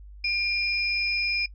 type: tone pair together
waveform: sine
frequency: 2397 / 5079 Hz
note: D7 / D#8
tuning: +35 / +35 cents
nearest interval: octave + minor second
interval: 1300 cents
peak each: -25 / -27 dBFS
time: 0.24-1.46 s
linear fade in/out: 5 ms
effects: noise-tail reverb RT60 0.1 s tail -22 dB re dry + added 50 Hz sine -42 dBFS peak until 1.54 s

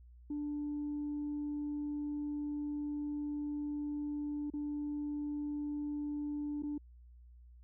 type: tone with dropouts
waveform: sine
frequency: 293.7 Hz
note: D4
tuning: in tune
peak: -34 dBFS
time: 0.3-6.78 s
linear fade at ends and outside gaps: 5 ms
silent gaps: 4.502-4.536 / 6.624-6.633 s
effects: tanh soft clip ceiling -32 dBFS + added 60 Hz sine -54 dBFS peak until 7.63 s

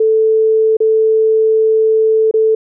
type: tone with dropouts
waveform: sine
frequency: 440 Hz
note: A4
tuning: in tune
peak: -8 dBFS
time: 0-2.55 s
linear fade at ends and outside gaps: 5 ms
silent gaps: 0.769-0.803 / 2.312-2.339 s
effects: none

